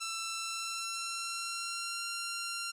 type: tone with pitch glide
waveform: 10% pulse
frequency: 1337 to 1380.2 Hz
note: E6 to F6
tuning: +24 to -21 cents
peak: -27 dBFS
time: 0-2.72 s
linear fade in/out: 20 ms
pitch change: +55 cents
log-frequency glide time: 0.38-2.05 s
effects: resampled to 32000 Hz